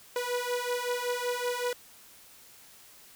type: beating tone pair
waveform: sawtooth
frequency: 486.9 / 492.2 Hz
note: B4 / B4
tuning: -25 / -6 cents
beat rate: 5.3 Hz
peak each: -29 / -28 dBFS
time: 0.16-1.73 s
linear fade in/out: 2 ms
effects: white hiss -54 dBFS RMS until 3.15 s